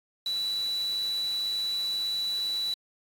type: tone in noise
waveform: sine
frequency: 3951 Hz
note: B7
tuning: in tune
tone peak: -27 dBFS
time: 0.26-2.74 s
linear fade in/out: 2 ms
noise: white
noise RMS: -45 dBFS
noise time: 0.26-2.74 s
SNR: +15 dB
effects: AAC 64 kbps